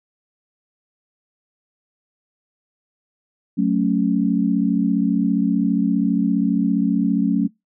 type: chord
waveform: sine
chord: F# minor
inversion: none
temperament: equal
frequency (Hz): 185 / 220 / 277.2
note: F#3 / A3 / C#4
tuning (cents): 0 / 0 / 0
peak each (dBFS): -20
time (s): 3.57-7.48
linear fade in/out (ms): 20
effects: noise-tail reverb RT60 0.2 s tail -26 dB re dry